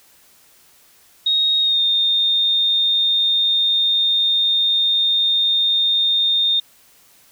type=tone with pitch glide; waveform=sine; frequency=3750 to 3652 Hz; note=A#7 to A#7; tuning=+10 to -36 cents; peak=-14 dBFS; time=1.26-6.6 s; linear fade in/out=5 ms; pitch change=-46 cents; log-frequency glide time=1.6-1.81 s; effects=white hiss -52 dBFS RMS until 7.31 s